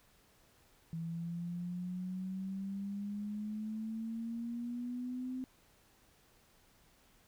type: exponential sweep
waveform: sine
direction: up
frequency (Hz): 163.7 to 258.8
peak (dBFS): -37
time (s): 0.93-5.44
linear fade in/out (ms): 0
effects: pink hiss -67 dBFS RMS until 7.27 s